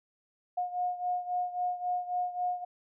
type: beating tone pair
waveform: sine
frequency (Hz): 718 / 721.7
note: F5 / F#5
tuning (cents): +48 / -43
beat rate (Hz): 3.7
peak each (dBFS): -31 / -35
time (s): 0.57-2.65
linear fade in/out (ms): 10
effects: none